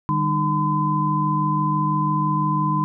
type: tone cluster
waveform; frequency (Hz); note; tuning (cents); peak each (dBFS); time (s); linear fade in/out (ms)
sine; 151.9 / 197.8 / 304.4 / 1017; D#3 / G3 / D#4 / C6; -41 / +16 / -38 / -50; -22 / -27 / -27 / -21; 0.09-2.84; 0
effects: none